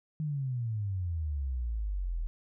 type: exponential sweep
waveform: sine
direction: down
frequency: 157.4 to 38.89 Hz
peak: -30 dBFS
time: 0.2-2.27 s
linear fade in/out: 0 ms
effects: none